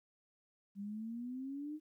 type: exponential sweep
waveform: sine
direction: up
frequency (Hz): 196 to 311.1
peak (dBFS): -40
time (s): 0.75-1.8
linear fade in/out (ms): 50
effects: 13-bit